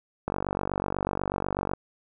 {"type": "click train", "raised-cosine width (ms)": 1, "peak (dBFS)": -13, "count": 71, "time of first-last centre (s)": [0.28, 1.735], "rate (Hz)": 48.1, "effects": []}